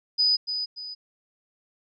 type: tone with echo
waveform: sine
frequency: 4978 Hz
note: D#8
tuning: in tune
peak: -18 dBFS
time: 0.18-0.37 s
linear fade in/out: 20 ms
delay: 290 ms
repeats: 2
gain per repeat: -8 dB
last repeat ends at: 0.95 s
effects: none